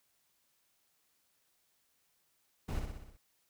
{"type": "noise with echo", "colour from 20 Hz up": "brown", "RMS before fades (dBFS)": -36, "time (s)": [2.68, 2.8], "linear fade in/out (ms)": 10, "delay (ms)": 62, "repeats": 6, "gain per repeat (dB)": -4, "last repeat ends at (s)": 3.172, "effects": ["white hiss -75 dBFS RMS until 3.49 s"]}